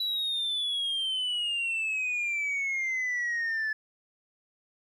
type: exponential sweep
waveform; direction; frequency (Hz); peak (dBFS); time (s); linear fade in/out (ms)
sine; down; 3950 to 1728; -25; 0-3.73; 5
effects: tanh soft clip ceiling -26 dBFS + 11-bit